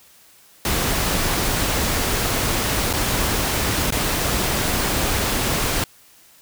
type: noise with dropouts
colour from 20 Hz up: pink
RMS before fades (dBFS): -21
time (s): 0.65-5.84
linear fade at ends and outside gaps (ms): 1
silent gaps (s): 2.929-2.936 / 3.905-3.923
effects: white hiss -51 dBFS RMS until 6.41 s